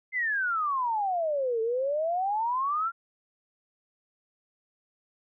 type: exponential two-way sweep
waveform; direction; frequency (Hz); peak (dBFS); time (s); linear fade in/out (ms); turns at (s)
sine; down then up; 2097 to 440 to 1400; -25; 0.12-2.92; 50; 1.61
effects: none